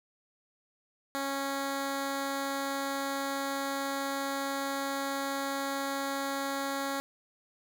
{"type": "tone", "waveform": "10% pulse", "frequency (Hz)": 275.4, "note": "C#4", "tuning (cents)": -11, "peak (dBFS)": -23, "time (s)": [1.15, 7], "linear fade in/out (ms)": 0, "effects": []}